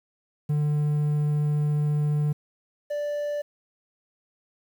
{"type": "tone pair in turn", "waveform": "triangle", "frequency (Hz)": [148.8, 586], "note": ["D3", "D5"], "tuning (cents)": [23, -4], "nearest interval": "2 octaves", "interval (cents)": 2373, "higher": "second", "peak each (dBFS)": [-19, -24], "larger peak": "first", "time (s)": [[0.49, 2.33], [2.9, 3.42]], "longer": "first", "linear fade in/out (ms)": 10, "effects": ["9-bit"]}